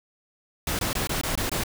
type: noise bursts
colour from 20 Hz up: pink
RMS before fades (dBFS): -27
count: 7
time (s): 0.67-1.636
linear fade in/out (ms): 2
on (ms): 120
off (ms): 21
effects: none